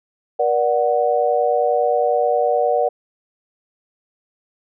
sine chord, Bb augmented, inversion none, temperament equal with one note detuned, 477.6 / 587.3 / 740 Hz, Bb4 / D5 / F#5, +42 / 0 / 0 cents, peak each -19 dBFS, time 0.39-2.89 s, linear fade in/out 10 ms, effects none

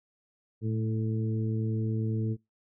harmonic tone with a mistuned harmonic, 110 Hz, A2, in tune, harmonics 1 / 2 / 3 / 4, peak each -28 / -34 / -38 / -40 dBFS, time 0.61-2.37 s, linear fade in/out 50 ms, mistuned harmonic 1, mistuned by +34 cents, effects noise-tail reverb RT60 0.2 s tail -25 dB re dry

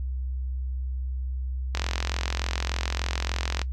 click train, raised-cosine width 0.2 ms, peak -10 dBFS, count 82, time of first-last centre 1.75-3.616 s, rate 43.4 Hz, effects noise-tail reverb RT60 0.1 s tail -18 dB re dry + added 64 Hz sine -27 dBFS peak until 3.72 s

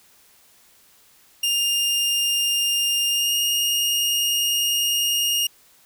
sawtooth tone with pitch glide, 2809 to 2845 Hz, F7 to F7, +9 to +31 cents, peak -16 dBFS, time 1.43-5.47 s, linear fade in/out 5 ms, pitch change +22 cents, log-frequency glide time 3.1-3.34 s, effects white hiss -55 dBFS RMS until 5.85 s

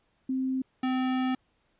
sine / square tone pair in turn, 261.5 / 257.6 Hz, C4 / C4, -1 / -27 cents, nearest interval unison, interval 26 cents, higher first, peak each -26 dBFS, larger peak neither, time 0.29-0.62 / 0.83-1.35 s, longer second, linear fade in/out 5 ms, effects pink hiss -71 dBFS RMS until 1.79 s + resampled to 8000 Hz

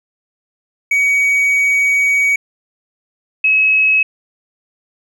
triangle / sine tone pair in turn, 2257 / 2567 Hz, C#7 / E7, +31 / -47 cents, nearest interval major second, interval 222 cents, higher second, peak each -9 dBFS, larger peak neither, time 0.91-2.36 / 3.44-4.03 s, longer first, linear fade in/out 5 ms, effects none

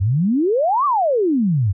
sine exponential two-way sweep, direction up then down, 89.3 to 1200 to 89.3 Hz, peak -14 dBFS, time 0-1.73 s, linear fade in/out 20 ms, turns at 0.85 s, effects none

